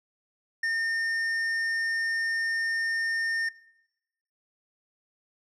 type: tone with tanh clipping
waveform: sine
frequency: 1820 Hz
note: A#6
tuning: 42 cents flat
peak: -26 dBFS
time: 0.63-3.49 s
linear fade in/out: 5 ms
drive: 7 dB
effects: noise-tail reverb RT60 0.9 s tail -21 dB re dry